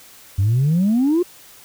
sine exponential sweep, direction up, 92.5 to 366.9 Hz, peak -12 dBFS, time 0.38-1.23 s, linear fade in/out 10 ms, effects tanh soft clip ceiling -11 dBFS + white hiss -45 dBFS RMS until 1.64 s

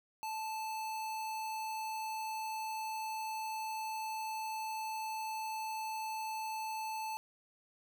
square tone, 876 Hz, A5, 8 cents flat, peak -38 dBFS, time 0.23-7.17 s, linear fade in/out 0 ms, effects none

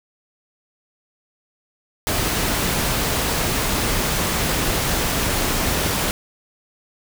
pink noise, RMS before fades -21 dBFS, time 2.07-6.11 s, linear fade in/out 0 ms, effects none

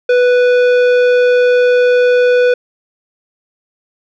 sine tone with tanh clipping, 493.9 Hz, B4, in tune, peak -9 dBFS, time 0.09-2.54 s, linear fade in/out 5 ms, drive 13 dB, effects none

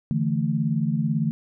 sine chord, D suspended second, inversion none, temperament equal with one note detuned, 146.83 / 164.81 / 221.5 Hz, D3 / E3 / A3, 0 / 0 / +12 cents, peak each -25 dBFS, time 0.11-1.31 s, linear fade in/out 0 ms, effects none

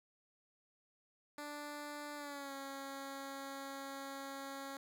10% pulse tone with pitch glide, 293.7 to 274 Hz, D4 to C#4, 0 to -20 cents, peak -36 dBFS, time 1.38-4.77 s, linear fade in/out 2 ms, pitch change -120 cents, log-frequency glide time 2.16-2.53 s, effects none

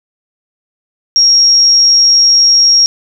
sine tone, 5588 Hz, F8, in tune, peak -4 dBFS, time 1.16-2.86 s, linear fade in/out 0 ms, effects none

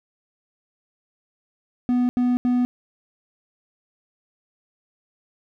triangle tone bursts, 246.9 Hz, B3, in tune, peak -15 dBFS, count 3, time 1.89-2.65 s, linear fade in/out 0 ms, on 200 ms, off 80 ms, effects none

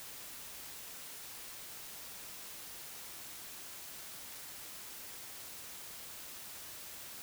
silence, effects white hiss -48 dBFS RMS until 7.22 s

